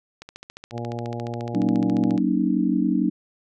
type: click train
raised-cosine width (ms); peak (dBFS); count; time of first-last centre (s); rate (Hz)
0.2; -21; 29; 0.22-2.178; 14.3
type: harmonic tone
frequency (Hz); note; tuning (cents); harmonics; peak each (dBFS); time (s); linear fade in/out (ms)
118.3; A#2; +26; 1 / 2 / 3 / 4 / 5 / 6 / 7; -31 / -34 / -36 / -37 / -38 / -39 / -39; 0.71-2.2; 50
type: chord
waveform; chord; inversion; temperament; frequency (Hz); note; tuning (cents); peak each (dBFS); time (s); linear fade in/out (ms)
sine; D# minor seventh; first; just; 186.68 / 233.3 / 280 / 311.1; F#3 / A#3 / C#4 / D#4; +16 / +2 / +18 / 0; -24; 1.54-3.1; 10
effects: none